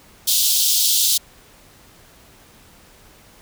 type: high-pass noise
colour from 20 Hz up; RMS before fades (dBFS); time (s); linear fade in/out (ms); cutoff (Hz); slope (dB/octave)
pink; -17; 0.27-1.18; 10; 3300; 48
effects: pink hiss -49 dBFS RMS until 3.41 s

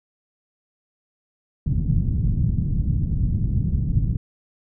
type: low-pass noise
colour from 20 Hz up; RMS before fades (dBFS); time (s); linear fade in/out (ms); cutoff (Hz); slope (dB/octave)
white; -21; 1.66-4.17; 2; 160; 24
effects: none

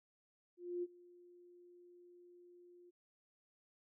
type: tone with ADSR envelope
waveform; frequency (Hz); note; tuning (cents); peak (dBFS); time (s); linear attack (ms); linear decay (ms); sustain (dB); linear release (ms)
sine; 352.6; F4; +17; -36; 0.57-2.91; 260; 36; -23; 19
effects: none

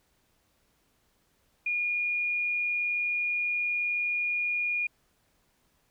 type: tone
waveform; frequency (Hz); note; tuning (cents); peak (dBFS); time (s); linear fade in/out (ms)
sine; 2433; D#7; -39; -26; 1.66-4.87; 5
effects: pink hiss -70 dBFS RMS until 5.9 s

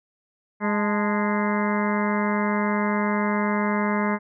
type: harmonic tone with a mistuned harmonic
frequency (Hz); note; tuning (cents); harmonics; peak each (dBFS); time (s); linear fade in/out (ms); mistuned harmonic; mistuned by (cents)
207.3; G#3; -3; 1 / 2 / 3 / 4 / 5 / 6 / 7 / 8 / 9 / 10; -23 / -30 / -31 / -31 / -30 / -34 / -37 / -34 / -38 / -33; 0.6-4.19; 50; 4; +87
effects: none

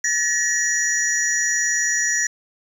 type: tone cluster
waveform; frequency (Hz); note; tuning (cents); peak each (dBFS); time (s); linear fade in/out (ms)
sine; 1740 / 1899 / 5820 / 6840; A6 / A#6 / F#8 / A8; -20 / +32 / -29 / -50; -25 / -23 / -22 / -25; 0.04-2.27; 5
effects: 7-bit

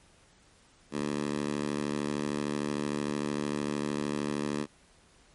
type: tone with high-pass filter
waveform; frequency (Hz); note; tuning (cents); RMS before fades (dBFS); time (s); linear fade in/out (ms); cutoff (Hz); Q
10% pulse; 73.2; D2; -5; -32; 0.91-4.67; 50; 220; 1.4
effects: pink hiss -61 dBFS RMS until 5.34 s + MP3 48 kbps

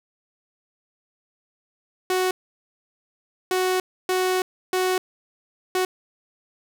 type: tone bursts at uneven times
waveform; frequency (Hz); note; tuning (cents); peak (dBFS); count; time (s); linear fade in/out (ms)
sawtooth; 370; F#4; 0; -16; 5; 2.1-2.31 / 3.51-3.8 / 4.09-4.42 / 4.73-4.98 / 5.75-5.85; 2
effects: none

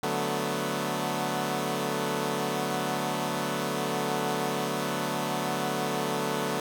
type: chord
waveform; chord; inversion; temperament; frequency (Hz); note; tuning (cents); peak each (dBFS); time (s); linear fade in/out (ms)
10% pulse; B minor seventh; first; equal; 146.83 / 185 / 220 / 246.9; D3 / F#3 / A3 / B3; 0 / 0 / 0 / 0; -25; 0.03-6.6; 2
effects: none

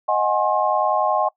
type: chord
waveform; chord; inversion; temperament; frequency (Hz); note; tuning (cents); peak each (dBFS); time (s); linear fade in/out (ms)
sine; Ab dominant seventh; second; equal with one note detuned; 622.3 / 740 / 830.6 / 1067.9; Eb5 / Gb5 / Ab5 / C6; 0 / 0 / 0 / +35; -22; 0.08-1.29; 10
effects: noise-tail reverb RT60 0.1 s tail -22 dB re dry

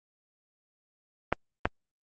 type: clicks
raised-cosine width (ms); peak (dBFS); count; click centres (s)
0.5; -8; 2; 1.326 / 1.655
effects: Opus 24 kbps

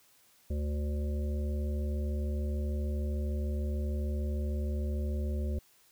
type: harmonic tone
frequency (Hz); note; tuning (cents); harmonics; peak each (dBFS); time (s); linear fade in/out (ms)
73.4; D2; 0; 1 / 3 / 5 / 7 / 8; -30 / -40 / -44 / -47 / -48; 0.5-5.59; 5
effects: white hiss -64 dBFS RMS until 5.91 s

